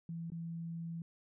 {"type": "tone with dropouts", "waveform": "sine", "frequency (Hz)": 166.7, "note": "E3", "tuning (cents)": 20, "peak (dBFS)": -39, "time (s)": [0.09, 1.02], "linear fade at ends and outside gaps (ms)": 2, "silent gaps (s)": [0.302, 0.319], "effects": []}